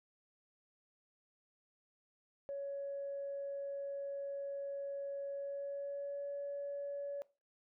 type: tone with pitch glide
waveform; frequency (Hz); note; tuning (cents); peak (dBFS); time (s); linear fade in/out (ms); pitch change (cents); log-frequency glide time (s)
sine; 559 to 566.5; C#5 to C#5; +14 to +37; -38; 2.49-7.22; 0; +23; 5.31-6.27
effects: noise-tail reverb RT60 0.3 s tail -20 dB re dry + tanh soft clip ceiling -34 dBFS